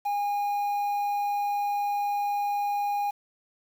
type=tone with quantisation; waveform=triangle; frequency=816 Hz; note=G#5; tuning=31 cents flat; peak=-23 dBFS; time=0.05-3.11 s; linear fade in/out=10 ms; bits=8; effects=none